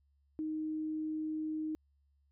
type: tone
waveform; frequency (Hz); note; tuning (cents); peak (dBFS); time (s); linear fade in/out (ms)
sine; 311.3; D#4; +1; -34; 0.39-1.75; 0
effects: added 70 Hz sine -69 dBFS peak until 2.31 s